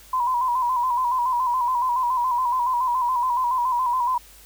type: tone with vibrato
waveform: sine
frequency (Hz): 992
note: B5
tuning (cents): +7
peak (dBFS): -19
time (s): 0.13-4.18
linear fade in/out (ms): 5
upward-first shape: square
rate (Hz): 7.1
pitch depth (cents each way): 58
effects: added 50 Hz sine -51 dBFS peak until 4.45 s + white hiss -49 dBFS RMS until 4.45 s